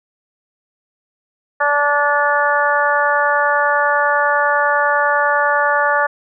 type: harmonic tone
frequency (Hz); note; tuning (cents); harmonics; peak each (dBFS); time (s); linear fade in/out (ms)
290; D4; -22; 2 / 3 / 4 / 5 / 6; -19 / -19 / -19 / -19 / -19; 1.6-6.07; 10
effects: none